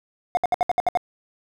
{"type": "tone bursts", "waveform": "triangle", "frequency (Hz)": 718, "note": "F5", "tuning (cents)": 48, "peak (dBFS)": -14, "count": 8, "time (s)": [0.35, 0.973], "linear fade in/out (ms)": 0, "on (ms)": 21, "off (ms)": 65, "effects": []}